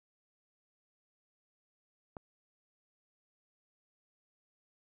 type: click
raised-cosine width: 1 ms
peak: -29 dBFS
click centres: 2.168 s
effects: none